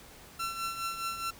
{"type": "tone with tremolo", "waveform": "sawtooth", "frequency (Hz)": 1350, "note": "E6", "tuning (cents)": 41, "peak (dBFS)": -27, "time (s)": [0.39, 1.31], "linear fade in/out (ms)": 10, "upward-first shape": "triangle", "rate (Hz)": 4.8, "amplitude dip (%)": 65, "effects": ["pink hiss -52 dBFS RMS until 1.39 s"]}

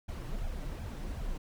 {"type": "noise with flanger", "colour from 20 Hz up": "brown", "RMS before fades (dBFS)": -37, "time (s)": [0.08, 1.38], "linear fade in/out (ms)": 10, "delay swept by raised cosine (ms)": [1.2, 6.7], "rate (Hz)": 2.7, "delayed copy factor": 0.75, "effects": []}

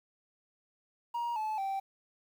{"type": "tone with pitch steps", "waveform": "triangle", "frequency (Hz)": [946, 865, 779], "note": ["A#5", "A5", "G5"], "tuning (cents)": [25, -30, -11], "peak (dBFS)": -29, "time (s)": [1.14, 1.8], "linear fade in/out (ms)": 10, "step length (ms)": 220, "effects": ["tanh soft clip ceiling -25 dBFS", "10-bit"]}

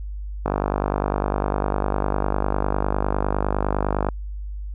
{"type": "click train", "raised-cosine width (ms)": 1, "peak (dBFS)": -7, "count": 182, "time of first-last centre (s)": [0.46, 4.087], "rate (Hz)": 49.9, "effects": ["added 50 Hz sine -28 dBFS peak until 4.74 s"]}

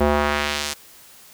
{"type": "tone with band-pass filter sweep", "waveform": "square", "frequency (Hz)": 73.42, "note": "D2", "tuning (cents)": 0, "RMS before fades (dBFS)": -21, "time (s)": [0, 0.74], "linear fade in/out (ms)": 10, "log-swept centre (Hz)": [530, 7000], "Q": 0.84, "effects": ["white hiss -47 dBFS RMS until 1.33 s"]}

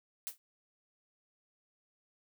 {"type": "noise with exponential decay", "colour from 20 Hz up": "blue", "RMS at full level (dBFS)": -35, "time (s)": [0.27, 0.38], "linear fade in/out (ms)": 0, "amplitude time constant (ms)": 23, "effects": []}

